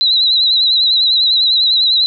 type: tone with vibrato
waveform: sine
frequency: 3951 Hz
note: B7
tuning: in tune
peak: -9 dBFS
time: 0.01-2.06 s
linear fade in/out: 0 ms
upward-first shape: triangle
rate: 10 Hz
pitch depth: 82 cents each way
effects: none